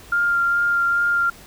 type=tone with vibrato; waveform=sine; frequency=1396.9 Hz; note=F6; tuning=in tune; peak=-16 dBFS; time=0.12-1.3 s; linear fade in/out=5 ms; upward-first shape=sine; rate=2.4 Hz; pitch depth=12 cents each way; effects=pink hiss -44 dBFS RMS until 1.46 s